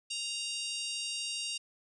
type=harmonic tone; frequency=932.3 Hz; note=A#5; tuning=in tune; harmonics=3 / 4 / 5 / 6 / 7 / 8 / 9 / 10; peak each=-38 / -43 / -41 / -44 / -48 / -48 / -45 / -48 dBFS; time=0.1-1.58 s; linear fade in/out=10 ms; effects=none